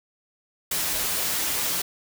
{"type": "noise with comb filter", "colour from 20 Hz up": "white", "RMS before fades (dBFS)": -26, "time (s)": [0.71, 1.82], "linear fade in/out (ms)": 5, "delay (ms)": 8.7, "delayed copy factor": -0.55, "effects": []}